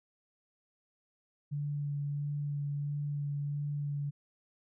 sine tone with vibrato, 144.6 Hz, D3, 27 cents flat, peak -32 dBFS, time 1.51-4.11 s, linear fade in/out 20 ms, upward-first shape sine, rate 1.5 Hz, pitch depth 13 cents each way, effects none

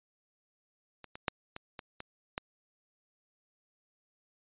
clicks, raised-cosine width 0.3 ms, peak -30 / -27 / -12 / -25 / -25 / -25 / -17 dBFS, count 7, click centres 1.043 / 1.155 / 1.282 / 1.564 / 1.792 / 2.004 / 2.379 s, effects resampled to 8000 Hz

